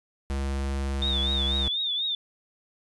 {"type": "tone", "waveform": "square", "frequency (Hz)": 68.4, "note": "C#2", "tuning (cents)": -23, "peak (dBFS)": -27, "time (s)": [0.3, 1.68], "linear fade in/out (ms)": 0}
{"type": "tone with vibrato", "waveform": "sine", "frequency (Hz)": 3588, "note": "A7", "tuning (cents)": 33, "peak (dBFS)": -25, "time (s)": [1.02, 2.15], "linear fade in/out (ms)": 2, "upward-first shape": "triangle", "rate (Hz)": 4.1, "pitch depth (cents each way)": 110}
{"effects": ["resampled to 24000 Hz"]}